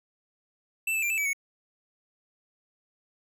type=tone with pitch steps; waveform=square; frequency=2659 / 2626 / 2374 / 2632 / 2295 / 2215 Hz; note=E7 / E7 / D7 / E7 / D7 / C#7; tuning=+14 / -7 / +18 / -3 / -40 / -2 cents; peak=-26 dBFS; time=0.87-1.332 s; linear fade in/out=5 ms; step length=77 ms; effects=none